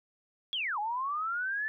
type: linear two-way sweep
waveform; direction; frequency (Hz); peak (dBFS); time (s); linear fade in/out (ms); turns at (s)
sine; down then up; 3402 to 810 to 1765; -30; 0.53-1.68; 0; 0.79
effects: none